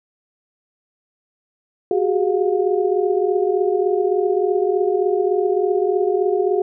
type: tone cluster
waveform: sine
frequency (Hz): 369.5 / 385.3 / 412.9 / 711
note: F#4 / G4 / G#4 / F5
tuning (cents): -2 / -30 / -10 / +31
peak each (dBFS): -19 / -25 / -19 / -26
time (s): 1.91-6.62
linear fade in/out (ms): 2
effects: none